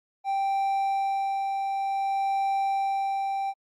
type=tone with tremolo; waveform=triangle; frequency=784 Hz; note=G5; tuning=in tune; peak=-21 dBFS; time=0.24-3.54 s; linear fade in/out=50 ms; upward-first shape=sine; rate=0.55 Hz; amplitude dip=30%; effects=Opus 48 kbps